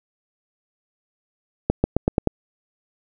accelerating click train, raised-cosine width 2 ms, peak -3 dBFS, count 6, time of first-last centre 1.7-2.273 s, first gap 140 ms, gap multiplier 0.9, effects none

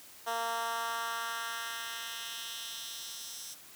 10% pulse tone with high-pass filter sweep, 230.5 Hz, A#3, 19 cents flat, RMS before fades -38 dBFS, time 0.26-3.55 s, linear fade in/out 20 ms, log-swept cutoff 690 to 5800 Hz, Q 1.4, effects white hiss -53 dBFS RMS until 3.75 s + high-pass 60 Hz 12 dB/octave

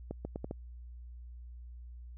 accelerating click train, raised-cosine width 2 ms, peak -24 dBFS, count 5, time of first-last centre 0.11-0.511 s, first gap 140 ms, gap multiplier 0.78, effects added 60 Hz sine -45 dBFS peak until 2.17 s

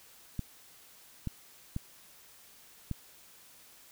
clicks, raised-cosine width 5 ms, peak -21 dBFS, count 4, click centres 0.393 / 1.273 / 1.764 / 2.913 s, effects white hiss -57 dBFS RMS until 3.91 s

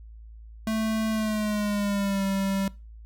square tone with pitch glide, 220 to 194.87 Hz, A3 to G3, 0 to -10 cents, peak -25 dBFS, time 0.67-2.68 s, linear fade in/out 2 ms, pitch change -210 cents, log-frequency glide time 1.1-2.24 s, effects noise-tail reverb RT60 0.3 s tail -22 dB re dry + added 55 Hz sine -42 dBFS peak until 3.05 s

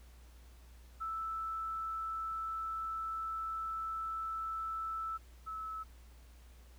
sine tone pair in turn, 1318.5 / 1302.6 Hz, E6 / E6, 0 / -21 cents, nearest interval unison, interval 21 cents, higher first, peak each -36 / -39 dBFS, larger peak first, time 1-5.18 / 5.46-5.84 s, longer first, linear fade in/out 20 ms, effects added 60 Hz sine -54 dBFS peak until 6.78 s + pink hiss -65 dBFS RMS until 6.78 s

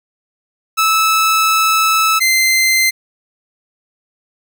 sawtooth tone pair in turn, 1307 / 2077 Hz, E6 / C7, -15 / -13 cents, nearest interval minor sixth, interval 802 cents, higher second, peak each -7 dBFS, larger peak neither, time 0.77-2.2 / 2.2-2.91 s, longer first, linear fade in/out 20 ms, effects none

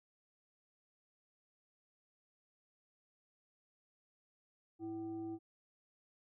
sine tone with frequency modulation, 329.6 Hz, E4, in tune, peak -40 dBFS, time 4.79-5.39 s, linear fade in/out 50 ms, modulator 435 Hz, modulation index 0.41, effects none

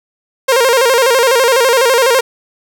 sawtooth tone with vibrato, 499 Hz, B4, 18 cents sharp, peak -4 dBFS, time 0.48-2.21 s, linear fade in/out 10 ms, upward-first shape square, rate 12 Hz, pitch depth 110 cents each way, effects none

